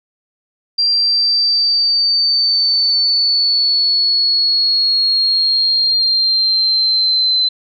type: exponential sweep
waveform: sine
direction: down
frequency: 4738 to 4054 Hz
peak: -11 dBFS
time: 0.78-7.49 s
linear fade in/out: 10 ms
effects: none